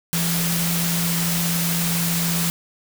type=tone in noise; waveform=sine; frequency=170 Hz; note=F3; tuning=46 cents flat; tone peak=-22 dBFS; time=0.13-2.5 s; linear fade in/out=0 ms; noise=white; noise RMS=-24 dBFS; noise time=0.13-2.5 s; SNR=-1 dB; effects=none